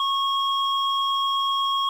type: tone pair together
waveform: sine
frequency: 1097 / 3283 Hz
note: C#6 / G#7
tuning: -18 / -21 cents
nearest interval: octave + perfect fifth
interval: 1897 cents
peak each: -21 / -24 dBFS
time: 0-1.89 s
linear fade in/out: 2 ms
effects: tanh soft clip ceiling -15 dBFS + 8-bit